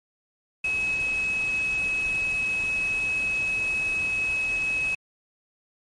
sine tone in noise, 2564 Hz, E7, 49 cents flat, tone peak -23 dBFS, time 0.64-4.95 s, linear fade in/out 5 ms, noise pink, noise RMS -40 dBFS, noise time 0.64-4.95 s, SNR +14 dB, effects MP3 48 kbps

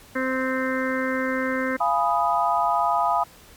harmonic tone, 260.5 Hz, C4, 7 cents flat, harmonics 1 / 2 / 4 / 5 / 6 / 7 / 8, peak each -26 / -27 / -33 / -34 / -30 / -32 / -34 dBFS, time 0.15-1.77 s, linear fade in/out 10 ms
sine chord, F half-diminished seventh, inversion none, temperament equal with one note detuned, 690.4 / 830.6 / 987.8 / 1244.5 Hz, F5 / Ab5 / Cb6 / Eb6, -20 / 0 / 0 / 0 cents, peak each -24 dBFS, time 1.8-3.24 s, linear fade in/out 10 ms
effects pink hiss -49 dBFS RMS until 3.56 s + MP3 96 kbps

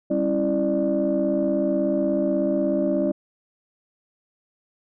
sine tone cluster, 197.4 / 274.1 / 330.6 / 594 Hz, G3 / C#4 / E4 / D5, +12 / -19 / +5 / +20 cents, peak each -26 / -24 / -24 / -23 dBFS, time 0.1-3.12 s, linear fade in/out 10 ms, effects tanh soft clip ceiling -12 dBFS

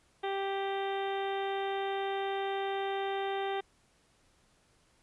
harmonic tone with a mistuned harmonic, 392 Hz, G4, in tune, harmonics 1 / 2 / 3 / 4 / 5 / 6 / 7 / 8 / 9, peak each -34 / -35 / -45 / -45 / -45 / -50 / -52 / -48 / -49 dBFS, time 0.23-3.61 s, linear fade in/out 10 ms, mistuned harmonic 9, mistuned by +50 cents, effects pink hiss -68 dBFS RMS until 5.02 s + resampled to 24000 Hz

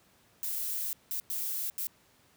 violet noise bursts at uneven times, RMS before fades -34 dBFS, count 4, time 0.43-0.93 / 1.11-1.2 / 1.3-1.7 / 1.78-1.87 s, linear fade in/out 0 ms, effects pink hiss -64 dBFS RMS until 2.36 s + high-pass 80 Hz 12 dB/octave

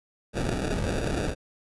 pink noise with sample-and-hold, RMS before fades -28 dBFS, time 0.33-1.35 s, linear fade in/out 50 ms, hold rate 1050 Hz, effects resampled to 24000 Hz

